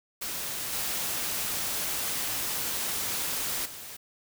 white noise with level steps, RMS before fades -34 / -31 / -42 dBFS, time 0.21-3.97 s, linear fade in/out 10 ms, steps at 0.72 / 3.65 s, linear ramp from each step 10 ms, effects none

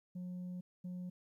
sine tone bursts at uneven times, 180 Hz, F#3, 47 cents flat, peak -38 dBFS, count 2, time 0.15-0.61 / 0.84-1.1 s, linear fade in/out 10 ms, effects tanh soft clip ceiling -40 dBFS + 13-bit

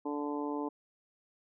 harmonic tone, 146.1 Hz, D3, 9 cents flat, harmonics 2 / 3 / 4 / 5 / 6 / 7, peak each -35 / -39 / -45 / -48 / -41 / -44 dBFS, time 0.05-0.69 s, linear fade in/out 10 ms, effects none

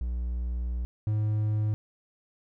triangle tone pair in turn, 60.3 / 106.85 Hz, B1 / G#2, -41 / +50 cents, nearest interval minor seventh, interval 991 cents, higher second, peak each -26 / -22 dBFS, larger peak second, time 0.01-0.85 / 1.07-1.74 s, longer first, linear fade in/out 0 ms, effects none

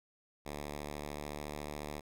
5% pulse tone with pitch glide, 73.42 to 74.19 Hz, D2 to D2, 0 to +18 cents, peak -29 dBFS, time 0.45-2.01 s, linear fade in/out 20 ms, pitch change +18 cents, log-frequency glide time 0.69-1.6 s, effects none

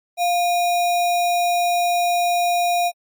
sine tone with sample-and-hold, 700 Hz, F5, 4 cents sharp, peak -16 dBFS, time 0.17-2.92 s, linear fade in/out 50 ms, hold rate 3150 Hz, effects AAC 64 kbps

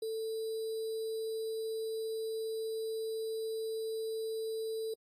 sine tone with sample-and-hold, 443.6 Hz, A4, 14 cents sharp, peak -34 dBFS, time 0.02-4.94 s, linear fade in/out 5 ms, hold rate 4410 Hz, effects AAC 48 kbps

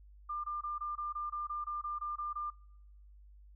sine tone bursts, 1197 Hz, D6, 33 cents sharp, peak -35 dBFS, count 13, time 0.29-2.504 s, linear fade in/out 10 ms, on 150 ms, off 22 ms, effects noise-tail reverb RT60 0.9 s tail -26 dB re dry + added 50 Hz sine -54 dBFS peak until 3.55 s

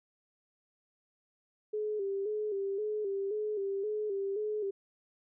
sine tone with vibrato, 408.9 Hz, G#4, 27 cents flat, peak -31 dBFS, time 1.73-4.71 s, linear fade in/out 10 ms, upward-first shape square, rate 1.9 Hz, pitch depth 66 cents each way, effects none

